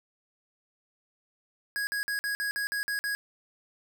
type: tone bursts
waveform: square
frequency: 1656 Hz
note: G#6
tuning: 5 cents flat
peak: -29 dBFS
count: 9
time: 1.76-3.15 s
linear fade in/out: 0 ms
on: 110 ms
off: 50 ms
effects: none